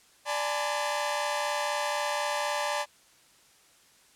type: tone cluster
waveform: sawtooth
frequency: 587 / 834 / 898 / 1013 Hz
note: D5 / G#5 / A5 / B5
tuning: -1 / +7 / +35 / +44 cents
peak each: -28 / -30 / -31 / -31 dBFS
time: 0.25-2.86 s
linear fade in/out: 50 ms
effects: white hiss -60 dBFS RMS until 4.15 s + low-pass 10000 Hz 12 dB/octave